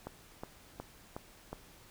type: click train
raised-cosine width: 1 ms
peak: -26 dBFS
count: 5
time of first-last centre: 0.07-1.53 s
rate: 2.74 Hz
effects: pink hiss -58 dBFS RMS until 1.9 s